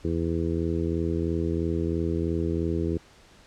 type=harmonic tone; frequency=83 Hz; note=E2; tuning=12 cents sharp; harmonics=1 / 2 / 3 / 4 / 5 / 6; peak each=-29 / -31 / -33 / -29 / -32 / -39 dBFS; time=0.04-2.98 s; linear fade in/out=10 ms; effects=pink hiss -54 dBFS RMS until 3.46 s + low-pass 7000 Hz 12 dB/octave